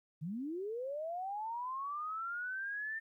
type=linear sweep; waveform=sine; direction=up; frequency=141.8 to 1805 Hz; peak=-37 dBFS; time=0.21-3 s; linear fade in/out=20 ms; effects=13-bit